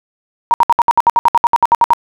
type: tone bursts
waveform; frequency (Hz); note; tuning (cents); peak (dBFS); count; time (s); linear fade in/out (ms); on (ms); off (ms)
sine; 941; A#5; +16; -5; 16; 0.51-1.934; 0; 29; 64
effects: none